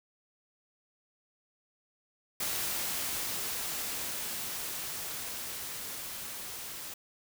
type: noise with level ramp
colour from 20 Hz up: white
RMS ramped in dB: -33 to -42 dBFS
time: 2.4-6.94 s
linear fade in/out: 5 ms
effects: none